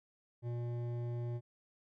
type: tone with hard clipping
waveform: triangle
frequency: 119.7 Hz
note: A#2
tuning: 46 cents sharp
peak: -38 dBFS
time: 0.42-1.41 s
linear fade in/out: 50 ms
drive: 15 dB
effects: none